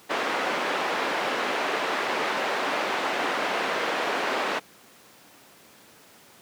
pink band-pass noise, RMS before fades -27 dBFS, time 0.09-4.6 s, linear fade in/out 20 ms, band 420 to 2500 Hz, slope 12 dB/octave, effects pink hiss -52 dBFS RMS until 6.41 s + high-pass 200 Hz 12 dB/octave

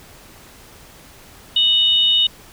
sine tone pair together, 2958 / 3691 Hz, F#7 / A#7, -1 / -18 cents, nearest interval major third, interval 383 cents, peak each -15 dBFS, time 1.56-2.27 s, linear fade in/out 5 ms, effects pink hiss -44 dBFS RMS until 2.52 s

